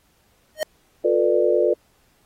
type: tone with exponential growth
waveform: square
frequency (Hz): 620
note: D#5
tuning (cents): -6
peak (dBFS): -17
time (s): 0.55-0.63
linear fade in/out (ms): 1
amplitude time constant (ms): 17
type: chord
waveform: sine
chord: B half-diminished seventh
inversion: second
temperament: just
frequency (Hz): 355.6 / 444.5 / 493.9 / 592.7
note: F4 / A4 / B4 / D5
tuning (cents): +31 / +18 / 0 / +16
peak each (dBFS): -21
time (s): 1.04-1.74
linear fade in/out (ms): 10
effects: pink hiss -62 dBFS RMS until 2.25 s + AAC 48 kbps